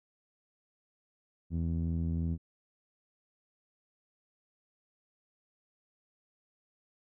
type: tone with low-pass filter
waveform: sawtooth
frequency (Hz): 83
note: E2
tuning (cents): +12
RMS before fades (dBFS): -32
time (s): 1.5-2.38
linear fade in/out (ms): 50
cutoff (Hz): 210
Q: 2
effects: none